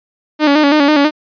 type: tone with vibrato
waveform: sawtooth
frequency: 293.7 Hz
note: D4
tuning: in tune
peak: -4 dBFS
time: 0.39-1.11 s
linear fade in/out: 50 ms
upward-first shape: square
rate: 6.1 Hz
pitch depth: 64 cents each way
effects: resampled to 11025 Hz